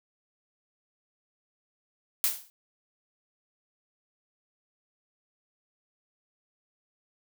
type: noise with exponential decay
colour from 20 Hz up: blue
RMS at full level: -22 dBFS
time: 2.24-2.5 s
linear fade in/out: 0 ms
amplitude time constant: 55 ms
effects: none